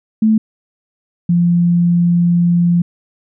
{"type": "tone pair in turn", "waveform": "sine", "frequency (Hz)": [218.6, 173.13], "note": ["A3", "F3"], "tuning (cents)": [-11, -15], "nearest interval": "major third", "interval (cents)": 404, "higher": "first", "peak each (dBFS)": [-8, -9], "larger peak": "first", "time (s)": [[0.22, 0.38], [1.29, 2.82]], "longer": "second", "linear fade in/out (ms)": 5, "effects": []}